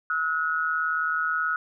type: tone pair together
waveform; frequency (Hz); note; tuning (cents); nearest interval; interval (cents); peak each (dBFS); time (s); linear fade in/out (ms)
sine; 1294 / 1452.5; E6 / F#6; -32 / -32; major second; 200; -27 / -25; 0.1-1.56; 2
effects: none